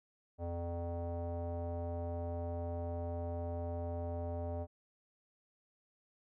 square tone with low-pass filter, 85.6 Hz, F2, 34 cents flat, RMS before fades -39 dBFS, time 0.38-4.67 s, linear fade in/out 50 ms, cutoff 670 Hz, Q 6.6, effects none

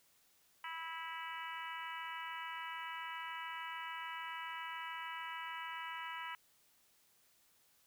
harmonic tone, 326.9 Hz, E4, 14 cents flat, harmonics 3 / 4 / 5 / 6 / 7 / 8 / 9, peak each -46 / -49 / -51 / -49 / -52 / -56 / -52 dBFS, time 0.64-6.35 s, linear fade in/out 2 ms, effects white hiss -71 dBFS RMS until 7.86 s

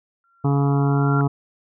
sine tone with exponential growth, 1374 Hz, F6, 29 cents flat, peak -22 dBFS, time 0.24-1.21 s, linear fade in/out 1 ms, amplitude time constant 210 ms
harmonic tone, 140.7 Hz, C#3, 26 cents sharp, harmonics 1 / 2 / 3 / 5 / 6 / 7 / 8 / 9, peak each -17 / -23 / -27 / -31 / -33 / -34 / -35 / -36 dBFS, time 0.44-1.28 s, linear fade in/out 10 ms
effects none

